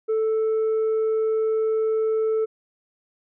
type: tone with tanh clipping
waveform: sine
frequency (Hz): 440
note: A4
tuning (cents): 0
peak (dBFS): -20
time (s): 0.08-2.46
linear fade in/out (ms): 20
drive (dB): 2
effects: none